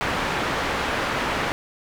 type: low-pass noise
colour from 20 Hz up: white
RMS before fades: -25 dBFS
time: 0.01-1.52 s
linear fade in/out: 0 ms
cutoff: 1800 Hz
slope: 12 dB/octave
effects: none